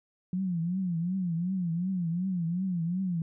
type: tone with vibrato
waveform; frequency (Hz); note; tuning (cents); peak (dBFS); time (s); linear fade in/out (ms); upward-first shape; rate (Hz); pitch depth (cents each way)
sine; 177.3; F3; +26; -27; 0.33-3.22; 2; triangle; 2.7; 160
effects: none